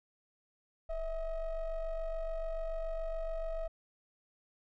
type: ring-modulated tone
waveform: triangle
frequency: 313.5 Hz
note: D#4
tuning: 13 cents sharp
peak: -29 dBFS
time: 0.89-3.68 s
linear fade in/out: 10 ms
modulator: 337 Hz
effects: none